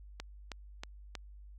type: click train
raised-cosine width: 0.2 ms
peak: -23 dBFS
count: 4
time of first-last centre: 0.2-1.152 s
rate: 3.15 Hz
effects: added 50 Hz sine -49 dBFS peak until 1.58 s